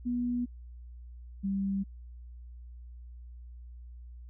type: tone pair in turn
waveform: sine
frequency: 243.8 / 195.81 Hz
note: B3 / G3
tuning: -22 / -2 cents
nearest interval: major third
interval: 380 cents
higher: first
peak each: -28 dBFS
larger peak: neither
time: 0.05-0.46 / 1.43-1.84 s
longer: neither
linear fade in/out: 20 ms
effects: added 60 Hz sine -44 dBFS peak until 4.29 s